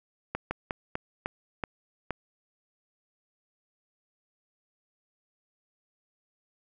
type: slowing click train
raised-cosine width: 0.5 ms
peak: -15 dBFS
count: 7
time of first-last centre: 0.35-2.107 s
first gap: 160 ms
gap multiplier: 1.24
effects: none